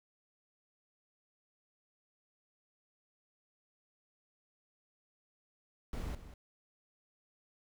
brown noise with echo, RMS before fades -39 dBFS, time 5.93-6.15 s, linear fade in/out 2 ms, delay 190 ms, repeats 1, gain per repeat -12 dB, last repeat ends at 6.34 s, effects none

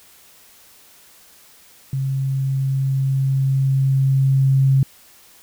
sine tone with level ramp, 134.8 Hz, C#3, 48 cents flat, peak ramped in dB -19 to -11 dBFS, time 1.93-4.83 s, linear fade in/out 2 ms, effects white hiss -49 dBFS RMS until 5.42 s

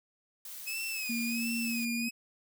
blue noise, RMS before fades -44 dBFS, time 0.45-1.85 s, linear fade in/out 2 ms
sawtooth tone with vibrato, 2548 Hz, D#7, 41 cents sharp, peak -31 dBFS, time 0.66-2.11 s, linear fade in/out 20 ms, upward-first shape sine, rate 1.4 Hz, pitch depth 91 cents each way
sine tone, 233.1 Hz, A#3, in tune, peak -32 dBFS, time 1.09-2.09 s, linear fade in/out 10 ms
effects none

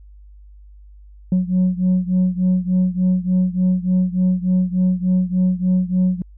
sine beating tone pair, 182.2 / 185.6 Hz, F#3 / F#3, -26 / +6 cents, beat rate 3.4 Hz, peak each -15 / -17 dBFS, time 1.32-6.22 s, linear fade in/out 2 ms, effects tanh soft clip ceiling -11 dBFS + added 50 Hz sine -40 dBFS peak until 6.37 s

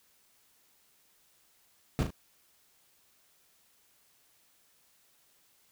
brown noise with echo, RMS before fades -27 dBFS, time 1.99-2.03 s, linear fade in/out 0 ms, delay 37 ms, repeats 2, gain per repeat -7 dB, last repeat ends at 2.104 s, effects white hiss -67 dBFS RMS until 5.71 s

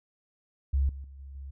sine tone with level steps, 68.3 Hz, C#2, 25 cents flat, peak -22 / -37 / -44 / -41 / -38 dBFS, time 0.73-1.51 s, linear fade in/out 10 ms, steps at 0.89 / 1.04 / 1.19 / 1.35 s, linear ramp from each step 2 ms, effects none

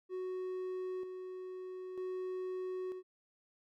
triangle tone with tremolo, 370 Hz, F#4, in tune, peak -35 dBFS, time 0.09-3.03 s, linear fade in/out 50 ms, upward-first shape square, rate 0.53 Hz, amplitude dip 45%, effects none

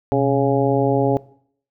harmonic tone with a mistuned harmonic, 138.4 Hz, C#3, 2 cents flat, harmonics 1 / 2 / 3 / 4 / 5 / 6, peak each -22 / -21 / -20 / -22 / -25 / -25 dBFS, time 0.12-1.17 s, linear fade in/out 0 ms, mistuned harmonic 1, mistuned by -140 cents, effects noise-tail reverb RT60 0.6 s tail -20 dB re dry

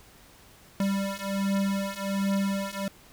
square beating tone pair, 196 / 197.3 Hz, G3 / G3, 0 / +11 cents, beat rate 1.3 Hz, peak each -30 / -29 dBFS, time 0.8-2.88 s, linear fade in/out 2 ms, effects pink hiss -54 dBFS RMS until 3.12 s

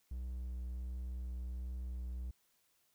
triangle tone with vibrato, 62 Hz, B1, 7 cents sharp, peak -37 dBFS, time 0.11-2.31 s, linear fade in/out 5 ms, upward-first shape triangle, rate 1.4 Hz, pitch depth 14 cents each way, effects white hiss -75 dBFS RMS until 2.94 s

